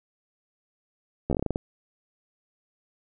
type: slowing click train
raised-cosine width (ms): 2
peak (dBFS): -13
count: 10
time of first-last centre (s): 1.3-1.559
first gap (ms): 13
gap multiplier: 1.19
effects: none